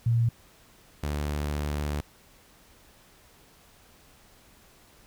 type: tone pair in turn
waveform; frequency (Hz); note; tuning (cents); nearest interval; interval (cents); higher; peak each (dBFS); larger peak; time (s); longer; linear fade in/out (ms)
sine / sawtooth; 116.5 / 73.67; A#2 / D2; -1 / +6; minor sixth; 793; first; -20 / -24; first; 0.06-0.29 / 1.03-2.01; second; 5
effects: pink hiss -57 dBFS RMS until 5.06 s